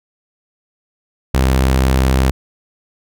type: tone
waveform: sawtooth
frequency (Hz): 65.41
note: C2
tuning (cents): 0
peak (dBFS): -7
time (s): 1.34-2.31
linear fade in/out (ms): 5
effects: none